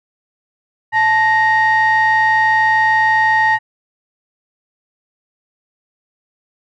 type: ring-modulated tone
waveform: triangle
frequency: 496.3 Hz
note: B4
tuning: 8 cents sharp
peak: -4 dBFS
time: 0.92-3.59 s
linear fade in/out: 50 ms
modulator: 1370 Hz
effects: tanh soft clip ceiling -5 dBFS